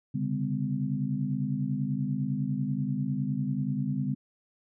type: tone cluster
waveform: sine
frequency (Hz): 134.2 / 144.3 / 202.1 / 253.4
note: C3 / D3 / G#3 / B3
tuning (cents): +44 / -30 / -47 / +45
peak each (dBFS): -35 / -31 / -32 / -33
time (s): 0.14-4.15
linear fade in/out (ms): 10
effects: none